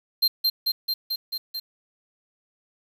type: tone with echo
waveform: square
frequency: 4168 Hz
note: C8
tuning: 7 cents flat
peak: -17 dBFS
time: 0.22-0.28 s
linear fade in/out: 10 ms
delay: 220 ms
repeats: 6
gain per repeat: -2 dB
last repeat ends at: 1.6 s
effects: 8-bit